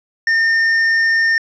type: tone with hard clipping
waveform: triangle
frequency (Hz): 1816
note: A#6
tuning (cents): -46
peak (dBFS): -13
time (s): 0.27-1.38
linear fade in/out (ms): 2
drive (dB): 8
effects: resampled to 22050 Hz